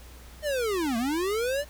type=linear two-way sweep; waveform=square; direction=down then up; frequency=622.3 to 220 to 599 Hz; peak=-26 dBFS; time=0.42-1.65 s; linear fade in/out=50 ms; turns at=0.97 s; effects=added 60 Hz sine -46 dBFS peak until 1.69 s + pink hiss -51 dBFS RMS until 1.69 s